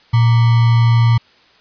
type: tone with sample-and-hold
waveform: sine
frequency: 116.54 Hz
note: A#2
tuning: in tune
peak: -8 dBFS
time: 0.13-1.18 s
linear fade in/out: 10 ms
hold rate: 1050 Hz
effects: white hiss -50 dBFS RMS until 1.6 s + resampled to 11025 Hz